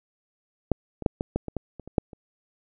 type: clicks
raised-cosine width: 2 ms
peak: -7 / -20 / -6 / -13 / -11 / -19 / -15 / -25 / -27 / -6 / -29 dBFS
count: 11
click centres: 0.717 / 1.023 / 1.062 / 1.209 / 1.36 / 1.483 / 1.567 / 1.797 / 1.876 / 1.982 / 2.132 s
effects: none